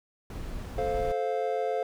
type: noise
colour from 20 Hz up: brown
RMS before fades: -36 dBFS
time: 0.3-1.12 s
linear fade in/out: 2 ms
type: chord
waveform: triangle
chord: F major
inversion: first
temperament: just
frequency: 436.5 / 523.8 / 698.5 Hz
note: A4 / C5 / F5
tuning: -14 / +2 / 0 cents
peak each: -29 dBFS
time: 0.78-1.83 s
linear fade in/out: 2 ms
effects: none